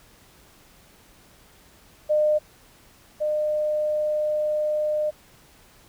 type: tone pair in turn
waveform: sine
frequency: 606 / 606 Hz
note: D#5 / D#5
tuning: -46 / -46 cents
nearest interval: unison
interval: 0 cents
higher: neither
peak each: -17 / -21 dBFS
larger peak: first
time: 2.09-2.39 / 3.2-5.11 s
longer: second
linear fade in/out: 20 ms
effects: pink hiss -54 dBFS RMS until 5.88 s